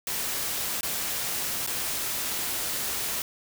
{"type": "noise with dropouts", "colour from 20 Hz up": "white", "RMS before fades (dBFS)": -30, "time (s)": [0.07, 3.22], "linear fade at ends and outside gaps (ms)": 2, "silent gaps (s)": [[0.81, 0.83], [1.665, 1.673]], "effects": []}